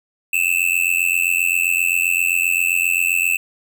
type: tone with amplitude modulation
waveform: square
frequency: 2634 Hz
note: E7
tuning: 2 cents flat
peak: -12 dBFS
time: 0.33-3.37 s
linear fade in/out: 5 ms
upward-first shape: sine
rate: 87.6 Hz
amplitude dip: 100%
effects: none